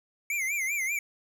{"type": "tone with vibrato", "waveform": "square", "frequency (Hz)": 2217, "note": "C#7", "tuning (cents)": 0, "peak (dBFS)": -28, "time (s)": [0.3, 0.99], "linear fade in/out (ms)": 2, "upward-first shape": "sine", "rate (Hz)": 5.1, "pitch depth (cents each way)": 140, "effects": []}